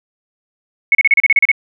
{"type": "tone bursts", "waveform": "sine", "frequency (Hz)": 2200, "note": "C#7", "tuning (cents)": -14, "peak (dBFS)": -6, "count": 10, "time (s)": [0.92, 1.516], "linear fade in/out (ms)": 2, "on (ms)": 29, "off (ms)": 34, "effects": []}